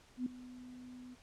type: tone with ADSR envelope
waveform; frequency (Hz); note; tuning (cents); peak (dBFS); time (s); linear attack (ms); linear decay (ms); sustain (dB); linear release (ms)
sine; 250.3; B3; +23; -31; 0.17-1.16; 91; 4; -17; 29
effects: pink hiss -63 dBFS RMS until 1.22 s + low-pass 8000 Hz 12 dB/octave